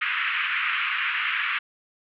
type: band-pass noise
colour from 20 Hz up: white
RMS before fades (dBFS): -26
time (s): 0.01-1.59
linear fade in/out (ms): 10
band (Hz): 1200 to 2800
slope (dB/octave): 48
effects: none